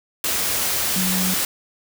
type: tone in noise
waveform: sine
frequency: 185 Hz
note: F#3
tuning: in tune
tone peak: -22 dBFS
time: 0.96-1.34 s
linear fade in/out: 2 ms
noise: white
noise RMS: -22 dBFS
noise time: 0.24-1.45 s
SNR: -3 dB
effects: none